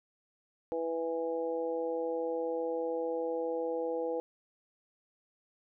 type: harmonic tone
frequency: 164.81 Hz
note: E3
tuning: in tune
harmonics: 2 / 3 / 4 / 5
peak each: -39 / -32 / -44 / -42 dBFS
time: 0.72-4.2 s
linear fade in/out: 0 ms
effects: none